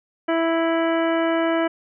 harmonic tone, 329.6 Hz, E4, in tune, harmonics 1 / 2 / 3 / 4 / 5 / 6 / 7 / 9, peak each -21 / -22 / -30 / -30 / -31 / -35 / -36 / -37 dBFS, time 0.28-1.68 s, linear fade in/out 10 ms, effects none

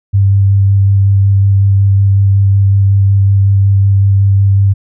sine tone with vibrato, 98.6 Hz, G2, 11 cents sharp, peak -5 dBFS, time 0.13-4.74 s, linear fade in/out 20 ms, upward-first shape square, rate 5.4 Hz, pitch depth 9 cents each way, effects none

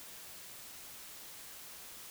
silence, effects white hiss -50 dBFS RMS until 2.1 s

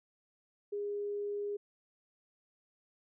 sine tone, 409.4 Hz, G#4, 25 cents flat, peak -34 dBFS, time 0.72-1.57 s, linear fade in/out 10 ms, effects none

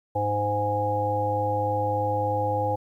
harmonic tone, 103.3 Hz, G#2, 9 cents flat, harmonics 1 / 3 / 5 / 7 / 8, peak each -29 / -35 / -27 / -36 / -26 dBFS, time 0.15-2.76 s, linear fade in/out 10 ms, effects 10-bit

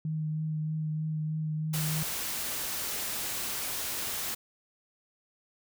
sine tone with vibrato, 155.56 Hz, D#3, in tune, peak -29 dBFS, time 0.05-2.03 s, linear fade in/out 2 ms, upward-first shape triangle, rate 3.2 Hz, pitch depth 18 cents each way
white noise, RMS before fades -34 dBFS, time 1.73-4.35 s, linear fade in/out 10 ms
effects none

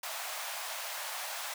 pink high-pass noise, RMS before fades -39 dBFS, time 0.03-1.54 s, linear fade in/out 5 ms, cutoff 610 Hz, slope 48 dB/octave, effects none

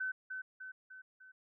sine tone with echo, 1520 Hz, F#6, 46 cents sharp, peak -34 dBFS, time 0-0.12 s, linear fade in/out 10 ms, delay 300 ms, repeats 4, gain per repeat -5 dB, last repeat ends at 1.32 s, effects none

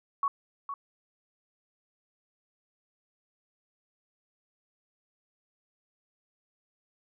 sine tone with echo, 1117 Hz, C#6, 13 cents sharp, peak -24 dBFS, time 0.23-0.28 s, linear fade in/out 2 ms, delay 460 ms, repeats 1, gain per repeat -9 dB, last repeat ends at 0.74 s, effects none

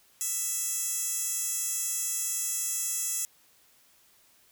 15% pulse tone with high-pass filter, 661 Hz, E5, 5 cents sharp, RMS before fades -31 dBFS, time 0.21-3.25 s, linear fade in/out 0 ms, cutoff 8100 Hz, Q 2.3, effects white hiss -62 dBFS RMS until 4.51 s

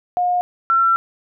sine tone pair in turn, 716 / 1351.6 Hz, F5 / E6, +43 / +43 cents, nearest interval major seventh, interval 1100 cents, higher second, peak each -15 / -12 dBFS, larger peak second, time 0.17-0.41 / 0.7-0.96 s, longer second, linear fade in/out 0 ms, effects none

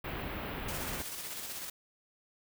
pink band-stop noise, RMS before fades -39 dBFS, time 0.04-1.02 s, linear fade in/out 5 ms, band 3200 to 16000 Hz, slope 24 dB/octave
white noise with tremolo, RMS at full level -40 dBFS, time 0.68-1.7 s, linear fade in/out 5 ms, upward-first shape square, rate 16 Hz, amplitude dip 30%
effects none

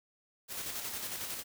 white noise with tremolo, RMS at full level -38 dBFS, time 0.48-1.44 s, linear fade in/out 50 ms, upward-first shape square, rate 11 Hz, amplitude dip 35%, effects none

